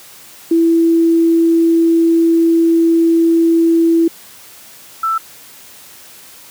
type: tone pair in turn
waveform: sine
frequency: 331.7 / 1326.8 Hz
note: E4 / E6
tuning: +11 / +11 cents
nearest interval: 2 octaves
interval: 2400 cents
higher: second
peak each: -8 / -13 dBFS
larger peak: first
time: 0.51-4.08 / 5.03-5.18 s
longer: first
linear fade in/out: 5 ms
effects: white hiss -39 dBFS RMS until 6.5 s + high-pass 80 Hz 12 dB/octave